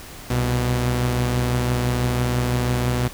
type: tone pair together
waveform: sawtooth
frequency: 64.5 / 123 Hz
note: C2 / B2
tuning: -24 / -7 cents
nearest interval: major seventh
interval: 1117 cents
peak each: -22 / -16 dBFS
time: 0.3-3.08 s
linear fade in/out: 5 ms
effects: pink hiss -39 dBFS RMS until 3.13 s